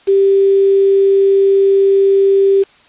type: tone with quantisation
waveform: sine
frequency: 392 Hz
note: G4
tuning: in tune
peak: -7 dBFS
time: 0.07-2.64 s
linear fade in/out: 20 ms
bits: 5
effects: white hiss -47 dBFS RMS until 2.88 s + resampled to 8000 Hz